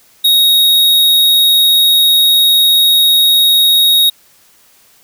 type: tone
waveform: square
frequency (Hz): 3761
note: A#7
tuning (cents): +15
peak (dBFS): -7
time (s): 0.24-4.1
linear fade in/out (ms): 10
effects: white hiss -48 dBFS RMS until 5.03 s